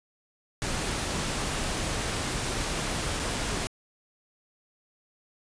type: noise with dropouts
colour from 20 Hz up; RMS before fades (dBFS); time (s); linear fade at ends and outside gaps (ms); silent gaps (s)
pink; -30; 0.62-3.67; 0; 3.193-3.197
effects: resampled to 22050 Hz